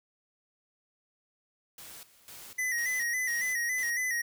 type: noise with tremolo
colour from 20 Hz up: white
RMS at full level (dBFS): -47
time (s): 1.78-3.9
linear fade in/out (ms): 2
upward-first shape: square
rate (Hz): 2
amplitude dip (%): 80
type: tone with vibrato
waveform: square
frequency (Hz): 1946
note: B6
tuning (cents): -26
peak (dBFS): -29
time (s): 2.58-4.22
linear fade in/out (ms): 10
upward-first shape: square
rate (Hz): 3.6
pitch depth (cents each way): 56
effects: none